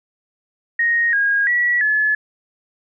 sine tone with pitch steps, 1868 / 1633 / 1936 / 1716 Hz, A#6 / G#6 / B6 / A6, +3 / -30 / -35 / -44 cents, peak -14 dBFS, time 0.79-2.15 s, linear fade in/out 5 ms, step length 340 ms, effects none

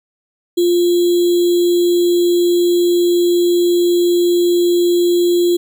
sine tone with sample-and-hold, 349.6 Hz, F4, 2 cents sharp, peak -10 dBFS, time 0.57-5.57 s, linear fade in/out 10 ms, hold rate 3675 Hz, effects none

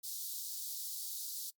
white high-pass noise, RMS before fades -42 dBFS, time 0.03-1.51 s, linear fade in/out 20 ms, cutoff 3800 Hz, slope 48 dB/octave, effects noise-tail reverb RT60 0.1 s tail -22 dB re dry + Opus 48 kbps

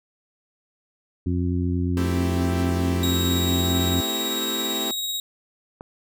harmonic tone, 88.7 Hz, F2, 27 cents sharp, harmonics 1 / 2 / 3 / 4, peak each -23 / -28 / -26 / -33 dBFS, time 1.26-4.01 s, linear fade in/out 5 ms
sawtooth chord, A minor seventh, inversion none, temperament equal, 220 / 261.6 / 329.6 / 392 Hz, A3 / C4 / E4 / G4, 0 / 0 / 0 / 0 cents, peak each -29 dBFS, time 1.97-4.91 s, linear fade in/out 0 ms
sawtooth tone with tremolo, 3800 Hz, A#7, 33 cents sharp, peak -21 dBFS, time 3.03-5.2 s, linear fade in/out 2 ms, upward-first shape triangle, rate 18 Hz, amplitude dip 30%
click, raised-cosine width 1 ms, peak -23 dBFS, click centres 5.809 s
effects none

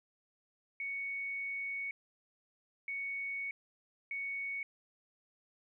sine tone bursts at uneven times, 2225 Hz, C#7, 6 cents sharp, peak -36 dBFS, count 3, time 0.8-1.91 / 2.88-3.51 / 4.11-4.63 s, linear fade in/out 2 ms, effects 13-bit

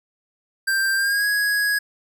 square tone with pitch glide, 1578 to 1663.2 Hz, G6 to G#6, +11 to +2 cents, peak -19 dBFS, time 0.67-1.79 s, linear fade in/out 10 ms, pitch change +91 cents, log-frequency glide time 0.96-1.27 s, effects none

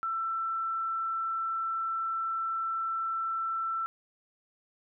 sine tone, 1336 Hz, E6, 23 cents sharp, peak -29 dBFS, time 0.03-3.86 s, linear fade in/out 0 ms, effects none

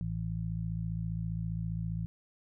harmonic tone, 55 Hz, A1, in tune, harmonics 1 / 2 / 3, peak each -40 / -36 / -35 dBFS, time 0.01-2.06 s, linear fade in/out 0 ms, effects none

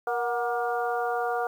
harmonic tone with a mistuned harmonic, 236.6 Hz, A#3, 26 cents sharp, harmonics 2 / 3 / 4 / 5 / 6, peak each -30 / -28 / -38 / -35 / -34 dBFS, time 0.07-1.47 s, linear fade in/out 2 ms, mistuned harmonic 3, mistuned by +51 cents, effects 9-bit

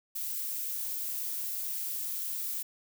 violet noise, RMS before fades -35 dBFS, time 0.15-2.63 s, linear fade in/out 10 ms, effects none

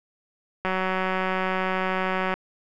click train, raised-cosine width 0.5 ms, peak -11 dBFS, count 317, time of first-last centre 0.65-2.34 s, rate 187 Hz, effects none

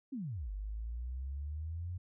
sine exponential two-way sweep, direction down then up, 291 to 48.46 to 91.4 Hz, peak -37 dBFS, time 0.12-1.98 s, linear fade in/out 10 ms, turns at 0.51 s, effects none

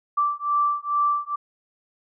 sine beating tone pair, 1168 / 1170.3 Hz, D6 / D6, -10 / -6 cents, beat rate 2.3 Hz, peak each -23 dBFS, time 0.17-1.36 s, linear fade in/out 10 ms, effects none

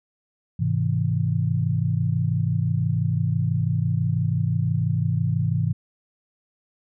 sine chord, Ab augmented, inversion none, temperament just, 103.83 / 129.78 / 162.23 Hz, Ab2 / C3 / E3, 0 / -14 / -27 cents, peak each -24 dBFS, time 0.59-5.73 s, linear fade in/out 10 ms, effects none

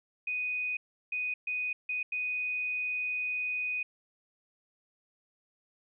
sine tone bursts at uneven times, 2489 Hz, D#7, in tune, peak -30 dBFS, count 5, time 0.27-0.77 / 1.12-1.34 / 1.47-1.73 / 1.89-2.03 / 2.12-3.83 s, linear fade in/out 5 ms, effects none

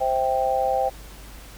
sine chord, C major, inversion none, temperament just, 523.3 / 654.1 / 784.9 Hz, C5 / E5 / G5, 0 / -14 / +2 cents, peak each -24 / -27 / -22 dBFS, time 0-0.9 s, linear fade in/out 20 ms, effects added 50 Hz sine -42 dBFS peak until 1.57 s + pink hiss -45 dBFS RMS until 1.57 s

